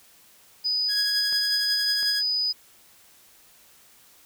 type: tone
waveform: sine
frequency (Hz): 4978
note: D#8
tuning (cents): 0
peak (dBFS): -22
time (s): 0.64-2.53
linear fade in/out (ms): 20
type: tone with tremolo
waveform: sawtooth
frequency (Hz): 1661.2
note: G#6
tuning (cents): 0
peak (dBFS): -23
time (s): 0.88-2.23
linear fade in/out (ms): 50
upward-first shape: triangle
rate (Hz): 11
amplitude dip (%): 55
type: clicks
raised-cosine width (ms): 0.5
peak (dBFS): -28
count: 2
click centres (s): 1.326 / 2.03
effects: white hiss -55 dBFS RMS until 4.25 s